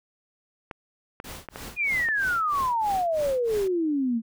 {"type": "clicks", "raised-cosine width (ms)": 0.5, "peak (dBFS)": -20, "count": 5, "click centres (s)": [0.712, 1.201, 1.487, 1.559, 2.087]}
{"type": "noise with tremolo", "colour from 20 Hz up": "pink", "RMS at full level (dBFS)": -38, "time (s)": [1.24, 3.68], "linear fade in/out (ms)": 5, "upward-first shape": "sine", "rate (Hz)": 3.1, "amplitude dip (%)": 100}
{"type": "exponential sweep", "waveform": "sine", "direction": "down", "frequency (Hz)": [2489, 219.8], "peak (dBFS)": -22, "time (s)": [1.76, 4.22], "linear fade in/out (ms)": 50}
{"effects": []}